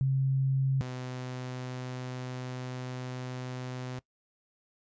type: tone pair in turn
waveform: sine / sawtooth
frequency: 134.2 / 126.87 Hz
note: C3 / B2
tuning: +44 / +47 cents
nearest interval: minor second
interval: 97 cents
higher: first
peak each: -24 / -32 dBFS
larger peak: first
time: 0.01-0.81 / 0.81-3.99 s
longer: second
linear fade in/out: 0 ms
effects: noise-tail reverb RT60 0.1 s tail -20 dB re dry + resampled to 16000 Hz